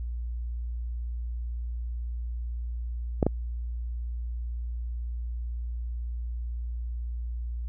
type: clicks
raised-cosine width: 2 ms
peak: -8 dBFS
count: 2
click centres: 3.228 / 3.266 s
effects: added 59 Hz sine -30 dBFS peak until 7.68 s